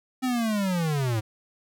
square linear sweep, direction down, 261.6 to 104.5 Hz, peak -24 dBFS, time 0.22-1.21 s, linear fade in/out 20 ms, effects none

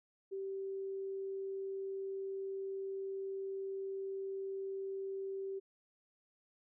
sine tone, 388.2 Hz, G4, 17 cents flat, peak -38 dBFS, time 0.31-5.6 s, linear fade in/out 20 ms, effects none

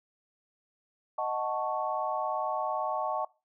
sine chord, D# half-diminished seventh, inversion none, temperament equal, 622.3 / 740 / 880 / 1108.7 Hz, D#5 / F#5 / A5 / C#6, 0 / 0 / 0 / 0 cents, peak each -34 dBFS, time 1.18-3.25 s, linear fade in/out 5 ms, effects noise-tail reverb RT60 0.3 s tail -23 dB re dry

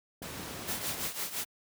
clicks, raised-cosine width 2 ms, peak -30 dBFS, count 6, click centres 0.219 / 0.397 / 0.472 / 0.51 / 0.593 / 0.694 s
pink noise, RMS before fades -41 dBFS, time 0.22-1.08 s, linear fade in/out 5 ms
white noise with tremolo, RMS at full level -33 dBFS, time 0.67-1.45 s, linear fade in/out 20 ms, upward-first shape triangle, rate 5.9 Hz, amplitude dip 80%
effects high-pass 80 Hz 12 dB/octave

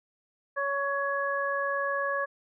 harmonic tone, 559 Hz, C#5, 14 cents sharp, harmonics 1 / 2 / 3, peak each -31 / -31 / -31 dBFS, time 0.56-2.26 s, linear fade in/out 20 ms, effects none

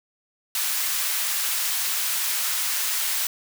white high-pass noise, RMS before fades -25 dBFS, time 0.55-3.27 s, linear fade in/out 2 ms, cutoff 1100 Hz, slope 12 dB/octave, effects none

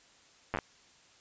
slowing click train, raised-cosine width 0.5 ms, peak -17 dBFS, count 5, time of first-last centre 0.54-0.588 s, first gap 9 ms, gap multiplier 1.19, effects white hiss -61 dBFS RMS until 1.2 s + resampled to 16000 Hz

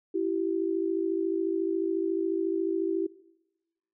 sine tone pair together, 331.8 / 385.9 Hz, E4 / G4, +11 / -27 cents, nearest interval minor third, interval 262 cents, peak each -28 dBFS, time 0.14-3.07 s, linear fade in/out 10 ms, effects noise-tail reverb RT60 1.0 s tail -20 dB re dry

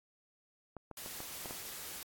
clicks, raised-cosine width 1 ms, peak -31 dBFS, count 6, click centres 0.767 / 0.913 / 1.061 / 1.204 / 1.458 / 1.509 s
white noise, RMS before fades -45 dBFS, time 0.97-2.03 s, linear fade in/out 2 ms
effects AAC 64 kbps

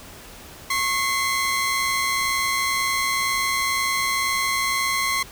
sawtooth tone pair together, 1091 / 2060 Hz, C#6 / C7, -28 / -28 cents, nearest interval major seventh, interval 1100 cents, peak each -20 dBFS, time 0.7-5.23 s, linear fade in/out 5 ms, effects pink hiss -42 dBFS RMS until 5.31 s

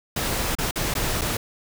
pink noise with dropouts, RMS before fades -25 dBFS, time 0.16-1.37 s, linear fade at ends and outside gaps 5 ms, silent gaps 0.552-0.585 / 0.711-0.757 / 0.94-0.951 / 1.212-1.216 s, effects none

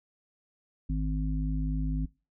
harmonic tone, 51.91 Hz, G#1, in tune, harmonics 1 / 3 / 5, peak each -28 / -33 / -35 dBFS, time 0.89-2.06 s, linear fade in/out 10 ms, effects noise-tail reverb RT60 0.3 s tail -22 dB re dry

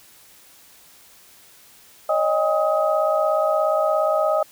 sine tone cluster, 566 / 623 / 805 / 1262 Hz, C#5 / D#5 / G5 / D#6, +36 / +2 / +46 / +24 cents, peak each -25 / -19 / -26 / -24 dBFS, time 2.09-4.43 s, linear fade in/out 5 ms, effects white hiss -50 dBFS RMS until 4.51 s

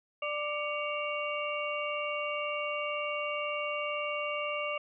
sine tone cluster, 592 / 1181 / 2251 / 2779 Hz, D5 / D6 / C#7 / F7, +14 / +9 / +26 / -9 cents, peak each -35 / -37 / -39 / -37 dBFS, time 0.22-4.78 s, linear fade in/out 5 ms, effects none

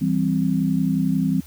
sine chord, C major, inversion first, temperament equal, 164.81 / 196 / 261.6 Hz, E3 / G3 / C4, 0 / 0 / 0 cents, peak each -22 dBFS, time 0.01-1.41 s, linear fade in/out 10 ms, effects added 76 Hz sine -44 dBFS peak until 1.46 s + white hiss -49 dBFS RMS until 1.46 s

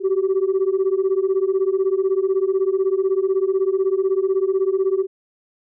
sine beating tone pair, 375.4 / 391.4 Hz, F#4 / G4, +25 / -3 cents, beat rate 16 Hz, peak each -18 dBFS, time 0-5.07 s, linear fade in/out 50 ms, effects tanh soft clip ceiling -12 dBFS

